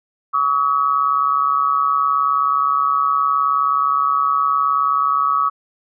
sine tone pair together, 1137 / 1276.2 Hz, C#6 / D#6, +44 / +44 cents, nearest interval major second, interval 200 cents, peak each -17 dBFS, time 0.33-5.5 s, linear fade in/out 20 ms, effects none

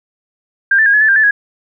sine tone with pitch steps, 1595 / 1764 / 1628 / 1702 / 1747 / 1593 / 1748 / 1660 Hz, G6 / A6 / G#6 / G#6 / A6 / G6 / A6 / G#6, +30 / +4 / -35 / +42 / -13 / +27 / -12 / -1 cents, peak -7 dBFS, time 0.71-1.31 s, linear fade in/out 5 ms, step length 75 ms, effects none

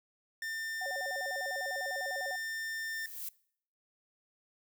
45% pulse tone, 1800 Hz, A6, 39 cents sharp, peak -36 dBFS, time 0.42-3.06 s, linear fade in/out 2 ms
sine tone with vibrato, 643 Hz, E5, 43 cents flat, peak -38 dBFS, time 0.81-2.36 s, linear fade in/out 5 ms, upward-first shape square, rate 10 Hz, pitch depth 250 cents each way
violet noise with exponential growth, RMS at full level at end -38 dBFS, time 2.46-3.29 s, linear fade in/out 5 ms, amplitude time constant 180 ms
effects noise-tail reverb RT60 0.6 s tail -22 dB re dry

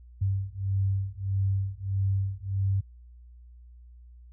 sine beating tone pair, 96.7 / 98.3 Hz, G2 / G2, -23 / +5 cents, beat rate 1.6 Hz, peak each -28 dBFS, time 0.21-2.81 s, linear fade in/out 10 ms, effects added 60 Hz sine -47 dBFS peak until 4.32 s

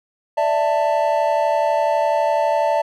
triangle chord, D suspended second, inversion none, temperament equal with one note detuned, 587.3 / 659.3 / 887.7 Hz, D5 / E5 / A5, 0 / 0 / +15 cents, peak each -18 dBFS, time 0.37-2.82 s, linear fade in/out 10 ms, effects none

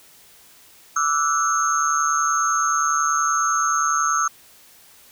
sine tone cluster, 1166 / 1316 / 1467 / 6420 Hz, D6 / E6 / F#6 / G8, -13 / -3 / -15 / +40 cents, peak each -24 / -20 / -28 / -24 dBFS, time 0.96-4.28 s, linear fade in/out 5 ms, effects white hiss -50 dBFS RMS until 5.11 s

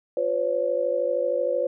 sine tone cluster, 353.9 / 510 / 563 Hz, F4 / C5 / C#5, +23 / -44 / +27 cents, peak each -32 / -24 / -25 dBFS, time 0.17-1.67 s, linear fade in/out 2 ms, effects none

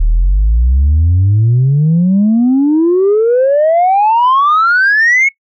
sine exponential sweep, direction up, 36.9 to 2217 Hz, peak -5 dBFS, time 0-5.29 s, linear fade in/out 10 ms, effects noise-tail reverb RT60 0.1 s tail -21 dB re dry + tanh soft clip ceiling -4 dBFS

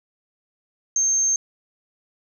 sine tone, 6360 Hz, G8, 24 cents sharp, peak -17 dBFS, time 0.96-1.36 s, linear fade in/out 2 ms, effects none

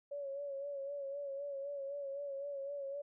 sine tone with vibrato, 560 Hz, C#5, 18 cents sharp, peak -39 dBFS, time 0.11-3.02 s, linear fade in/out 10 ms, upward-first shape sine, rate 3.9 Hz, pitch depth 46 cents each way, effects none

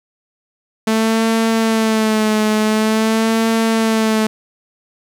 sawtooth tone with vibrato, 220 Hz, A3, in tune, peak -9 dBFS, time 0.87-4.27 s, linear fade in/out 5 ms, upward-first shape sine, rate 0.47 Hz, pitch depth 43 cents each way, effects low-pass 12000 Hz 12 dB/octave + 8-bit

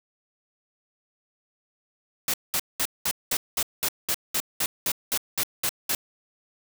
white noise bursts, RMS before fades -25 dBFS, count 15, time 2.28-5.95 s, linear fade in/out 2 ms, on 58 ms, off 200 ms, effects none

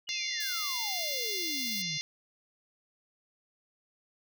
sine exponential sweep, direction down, 2960 to 144.4 Hz, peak -40 dBFS, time 0.07-1.98 s, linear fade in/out 10 ms
harmonic tone, 698.5 Hz, F5, in tune, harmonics 3 / 4 / 5 / 6 / 7 / 8 / 9, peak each -39 / -43 / -39 / -39 / -40 / -40 / -43 dBFS, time 0.09-2.01 s, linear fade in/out 0 ms
violet noise, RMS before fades -40 dBFS, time 0.4-1.82 s, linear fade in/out 5 ms
effects none

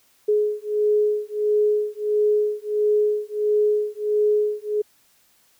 sine beating tone pair, 420 / 421.5 Hz, G#4 / G#4, +19 / +26 cents, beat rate 1.5 Hz, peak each -21 dBFS, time 0.28-4.82 s, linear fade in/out 10 ms, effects white hiss -60 dBFS RMS until 5.59 s

